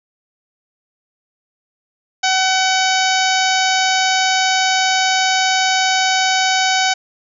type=harmonic tone with a mistuned harmonic; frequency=755 Hz; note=F#5; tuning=35 cents sharp; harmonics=1 / 2 / 3 / 4 / 5 / 6 / 7 / 8 / 9; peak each=-17 / -20 / -22 / -23 / -24 / -25 / -25 / -26 / -27 dBFS; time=2.23-6.94 s; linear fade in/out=10 ms; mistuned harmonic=6; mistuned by=+16 cents; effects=none